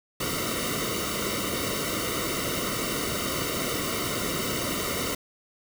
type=noise with comb filter; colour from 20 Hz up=pink; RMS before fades=-29 dBFS; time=0.2-5.15 s; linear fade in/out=5 ms; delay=1.2 ms; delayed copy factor=-1; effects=none